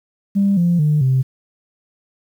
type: tone with pitch steps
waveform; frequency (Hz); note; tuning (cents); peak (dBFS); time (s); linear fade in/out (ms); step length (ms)
sine; 198.8 / 173.07 / 150.66 / 131.16; G3 / F3 / D3 / C3; +25 / -15 / +45 / +5; -11; 0.35-1.23; 20; 220
effects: tanh soft clip ceiling -8 dBFS + 8-bit